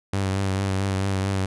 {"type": "tone with vibrato", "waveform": "sawtooth", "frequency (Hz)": 96.8, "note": "G2", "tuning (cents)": -21, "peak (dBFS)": -18, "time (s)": [0.13, 1.46], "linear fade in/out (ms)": 5, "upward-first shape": "triangle", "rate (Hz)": 4.5, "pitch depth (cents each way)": 38, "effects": ["resampled to 24000 Hz"]}